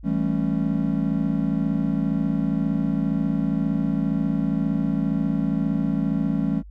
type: chord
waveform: triangle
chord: A dominant seventh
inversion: second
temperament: just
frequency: 165 / 198 / 220 / 275 Hz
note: E3 / G3 / A3 / C#4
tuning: +2 / +18 / 0 / -14 cents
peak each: -24 dBFS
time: 0.03-6.63 s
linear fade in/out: 50 ms
effects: added 50 Hz sine -39 dBFS peak until 6.7 s